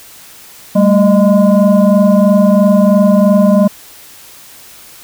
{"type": "tone with frequency modulation", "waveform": "sine", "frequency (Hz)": 196, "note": "G3", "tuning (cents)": 0, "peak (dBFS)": -5, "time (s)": [0.75, 3.68], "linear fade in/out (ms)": 10, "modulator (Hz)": 415, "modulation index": 1.1, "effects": ["white hiss -37 dBFS RMS until 5.03 s"]}